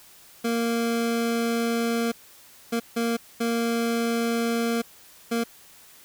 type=tone bursts at uneven times; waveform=25% pulse; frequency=232.2 Hz; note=A#3; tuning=7 cents flat; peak=-19 dBFS; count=5; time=0.44-2.12 / 2.72-2.8 / 2.96-3.17 / 3.4-4.82 / 5.31-5.44 s; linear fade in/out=10 ms; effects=white hiss -51 dBFS RMS until 6.04 s